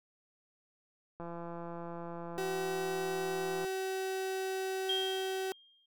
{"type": "click train", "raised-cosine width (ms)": 1, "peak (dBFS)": -30, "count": 417, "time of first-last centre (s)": [1.2, 3.647], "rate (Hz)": 170}
{"type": "tone", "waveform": "35% pulse", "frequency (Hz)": 380, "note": "F#4", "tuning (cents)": 46, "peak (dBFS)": -32, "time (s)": [2.38, 5.52], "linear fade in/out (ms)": 0}
{"type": "tone with exponential decay", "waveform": "sine", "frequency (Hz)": 3214, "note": "G7", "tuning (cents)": 43, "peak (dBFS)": -29, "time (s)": [4.89, 5.86], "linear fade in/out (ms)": 5, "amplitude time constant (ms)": 210}
{"effects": []}